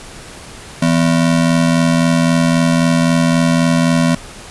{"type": "ring-modulated tone", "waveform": "square", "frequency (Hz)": 208.1, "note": "G#3", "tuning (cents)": 4, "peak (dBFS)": -8, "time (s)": [0.82, 4.15], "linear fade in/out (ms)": 5, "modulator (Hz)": 41.9, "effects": ["pink hiss -34 dBFS RMS until 4.5 s", "resampled to 24000 Hz"]}